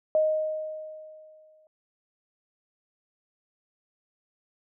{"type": "tone with exponential decay", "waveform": "sine", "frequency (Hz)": 622.3, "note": "D#5", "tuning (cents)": 0, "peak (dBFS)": -18, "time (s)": [0.15, 1.67], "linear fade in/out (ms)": 1, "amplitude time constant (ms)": 330, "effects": []}